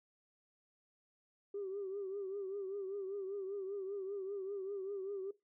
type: tone with vibrato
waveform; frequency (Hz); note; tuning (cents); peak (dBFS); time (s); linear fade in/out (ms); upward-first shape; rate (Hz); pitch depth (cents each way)
sine; 392; G4; 0; -38; 1.54-5.31; 5; triangle; 5.1; 90
effects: noise-tail reverb RT60 0.2 s tail -18 dB re dry + tanh soft clip ceiling -34 dBFS